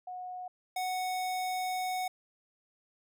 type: tone pair in turn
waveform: sine / square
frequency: 730 / 739.3 Hz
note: F#5 / F#5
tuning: -24 / -2 cents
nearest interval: unison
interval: 22 cents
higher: second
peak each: -38 / -32 dBFS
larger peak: second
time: 0.07-0.48 / 0.76-2.08 s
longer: second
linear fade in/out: 5 ms
effects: none